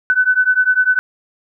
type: beating tone pair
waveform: sine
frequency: 1500 / 1510 Hz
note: F#6 / F#6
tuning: +23 / +35 cents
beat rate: 10 Hz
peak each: -14 dBFS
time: 0.1-0.99 s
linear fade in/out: 0 ms
effects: none